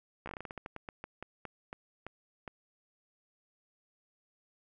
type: slowing click train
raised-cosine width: 0.5 ms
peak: -26 dBFS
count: 19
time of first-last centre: 0.26-2.478 s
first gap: 14 ms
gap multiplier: 1.22
effects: none